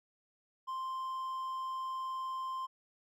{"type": "tone", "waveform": "triangle", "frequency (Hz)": 1046.5, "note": "C6", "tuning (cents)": 0, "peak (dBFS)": -34, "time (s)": [0.67, 2.67], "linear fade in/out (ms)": 20, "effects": []}